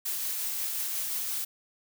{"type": "noise with tremolo", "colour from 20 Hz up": "blue", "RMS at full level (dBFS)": -31, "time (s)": [0.05, 1.45], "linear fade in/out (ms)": 10, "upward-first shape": "triangle", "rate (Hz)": 5.6, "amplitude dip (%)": 25, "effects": []}